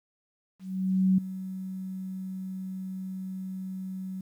sine tone with ADSR envelope, 188.3 Hz, F#3, 31 cents sharp, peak -18 dBFS, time 0.59-4.21 s, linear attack 590 ms, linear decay 5 ms, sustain -15 dB, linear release 4 ms, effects 10-bit

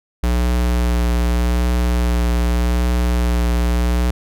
square tone with vibrato, 60 Hz, B1, 49 cents flat, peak -15 dBFS, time 0.23-4.11 s, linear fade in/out 5 ms, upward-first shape triangle, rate 0.84 Hz, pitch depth 21 cents each way, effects none

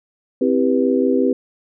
sine chord, C major seventh, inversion none, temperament just, 261.6 / 327 / 392.4 / 490.5 Hz, C4 / E4 / G4 / B4, 0 / -14 / +2 / -12 cents, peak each -17 / -23 / -19 / -20 dBFS, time 0.41-1.33 s, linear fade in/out 5 ms, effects none

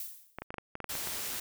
violet noise with exponential decay, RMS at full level -37 dBFS, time 0-0.44 s, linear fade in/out 1 ms, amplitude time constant 94 ms
clicks, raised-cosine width 0.5 ms, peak -23 dBFS, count 10, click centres 0.386 / 0.42 / 0.505 / 0.542 / 0.583 / 0.754 / 0.803 / 0.843 / 0.953 / 1.073 s
white noise, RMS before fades -37 dBFS, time 0.89-1.4 s, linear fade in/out 5 ms
effects none

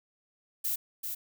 violet noise with echo, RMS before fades -31 dBFS, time 0.64-0.76 s, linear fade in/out 10 ms, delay 390 ms, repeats 1, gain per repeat -5 dB, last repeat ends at 1.15 s, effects none

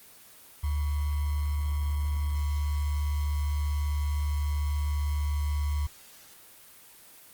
sine tone with sample-and-hold, 73.42 Hz, D2, in tune, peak -25 dBFS, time 0.63-5.87 s, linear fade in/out 10 ms, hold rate 1050 Hz, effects white hiss -52 dBFS RMS until 7.33 s + Opus 24 kbps

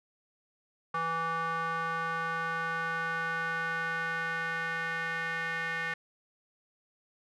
square tone with band-pass filter sweep, 164.81 Hz, E3, in tune, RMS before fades -33 dBFS, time 0.94-5.94 s, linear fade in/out 5 ms, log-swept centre 1200 to 1800 Hz, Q 4.2, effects none

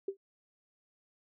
sine tone with exponential decay, 392 Hz, G4, in tune, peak -28 dBFS, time 0.08-0.17 s, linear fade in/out 5 ms, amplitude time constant 18 ms, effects none

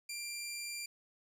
15% pulse tone, 2376 Hz, D7, 20 cents sharp, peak -33 dBFS, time 0.09-0.86 s, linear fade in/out 5 ms, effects none

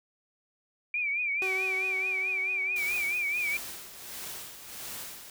sine tone with vibrato, 2356 Hz, D7, 5 cents sharp, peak -27 dBFS, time 0.94-3.57 s, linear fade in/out 2 ms, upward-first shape triangle, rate 4.6 Hz, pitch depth 110 cents each way
sawtooth tone with exponential decay, 378.3 Hz, F#4, 38 cents sharp, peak -29 dBFS, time 1.42-4.55 s, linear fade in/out 0 ms, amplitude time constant 680 ms
white noise with tremolo, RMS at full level -39 dBFS, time 2.76-5.3 s, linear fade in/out 2 ms, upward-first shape sine, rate 1.5 Hz, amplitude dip 60%
effects none

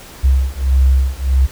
sine beating tone pair, 65.41 / 67.01 Hz, C2 / C2, 0 / +42 cents, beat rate 1.6 Hz, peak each -13 dBFS, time 0.23-1.47 s, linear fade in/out 20 ms, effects pink hiss -37 dBFS RMS until 1.51 s

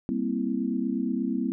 sine chord, C dominant seventh, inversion second, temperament equal, 196 / 233.1 / 261.6 / 329.6 Hz, G3 / Bb3 / C4 / E4, 0 / 0 / 0 / 0 cents, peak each -32 / -29 / -29 / -33 dBFS, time 0.09-1.52 s, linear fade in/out 0 ms, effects none

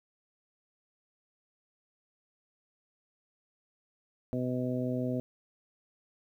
harmonic tone, 126 Hz, B2, 35 cents sharp, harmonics 1 / 2 / 3 / 4 / 5, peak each -35 / -32 / -40 / -38 / -39 dBFS, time 4.33-5.2 s, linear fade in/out 0 ms, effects 11-bit

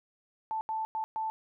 sine tone bursts at uneven times, 880 Hz, A5, in tune, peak -30 dBFS, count 4, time 0.51-0.61 / 0.69-0.85 / 0.95-1.04 / 1.16-1.3 s, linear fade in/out 0 ms, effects none

